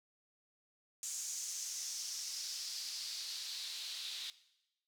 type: noise with band-pass filter sweep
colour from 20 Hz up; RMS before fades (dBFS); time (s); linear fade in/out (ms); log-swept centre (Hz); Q
white; -43; 1.03-4.3; 0; 6900 to 3700; 3.4
effects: noise-tail reverb RT60 0.9 s tail -17 dB re dry